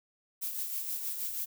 violet noise with tremolo, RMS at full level -34 dBFS, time 0.41-1.46 s, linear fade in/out 20 ms, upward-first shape sine, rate 6.3 Hz, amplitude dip 45%, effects none

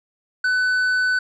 sine tone with tanh clipping, 1500 Hz, F#6, 23 cents sharp, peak -18 dBFS, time 0.44-1.19 s, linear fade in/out 5 ms, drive 6 dB, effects none

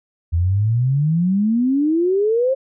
sine exponential sweep, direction up, 81 to 544 Hz, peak -14 dBFS, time 0.32-2.55 s, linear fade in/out 20 ms, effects none

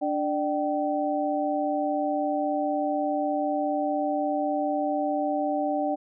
sine tone cluster, 293.9 / 596 / 771 Hz, D4 / D5 / G5, +1 / +25 / -29 cents, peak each -28 dBFS, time 0.01-5.96 s, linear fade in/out 20 ms, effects none

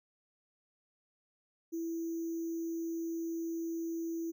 sine tone with sample-and-hold, 331.7 Hz, E4, 11 cents sharp, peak -34 dBFS, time 1.72-4.32 s, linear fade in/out 20 ms, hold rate 6300 Hz, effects none

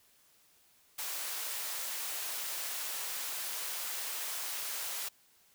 white high-pass noise, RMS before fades -38 dBFS, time 0.98-5.09 s, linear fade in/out 10 ms, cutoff 580 Hz, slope 12 dB/octave, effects white hiss -66 dBFS RMS until 5.54 s

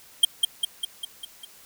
square tone with echo, 3187 Hz, G7, 28 cents sharp, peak -12 dBFS, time 0.23-0.25 s, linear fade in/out 5 ms, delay 200 ms, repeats 6, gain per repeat -4 dB, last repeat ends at 1.45 s, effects white hiss -51 dBFS RMS until 1.65 s

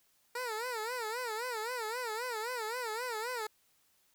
15% pulse tone with vibrato, 466.2 Hz, A#4, in tune, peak -29 dBFS, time 0.35-3.47 s, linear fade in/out 5 ms, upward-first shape sine, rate 3.8 Hz, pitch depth 150 cents each way, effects white hiss -71 dBFS RMS until 4.14 s

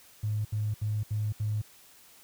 triangle tone bursts, 106.4 Hz, G#2, 42 cents sharp, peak -23 dBFS, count 5, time 0.23-1.618 s, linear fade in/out 10 ms, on 220 ms, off 72 ms, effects tanh soft clip ceiling -25 dBFS + white hiss -56 dBFS RMS until 2.23 s

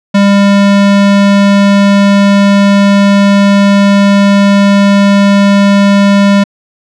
square tone, 200 Hz, G3, 35 cents sharp, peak -4 dBFS, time 0.14-6.44 s, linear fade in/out 10 ms, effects low-pass 5000 Hz 12 dB/octave

